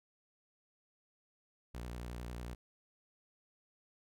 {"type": "tone with vibrato", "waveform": "sawtooth", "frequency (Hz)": 60, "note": "B1", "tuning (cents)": -49, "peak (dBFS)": -38, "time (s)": [1.74, 2.55], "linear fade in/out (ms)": 10, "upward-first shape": "triangle", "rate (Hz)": 11, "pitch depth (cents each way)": 80, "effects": []}